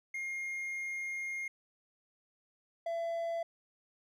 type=tone pair in turn; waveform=triangle; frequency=2131 / 671.2 Hz; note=C7 / E5; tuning=+31 / +31 cents; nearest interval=octave + minor sixth; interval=2000 cents; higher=first; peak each=-34 / -31 dBFS; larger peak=second; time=0.14-1.48 / 2.86-3.43 s; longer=first; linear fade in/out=5 ms; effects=none